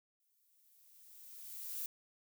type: noise with exponential growth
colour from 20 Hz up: violet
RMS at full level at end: -40 dBFS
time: 0.2-1.86 s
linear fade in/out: 1 ms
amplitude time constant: 360 ms
effects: none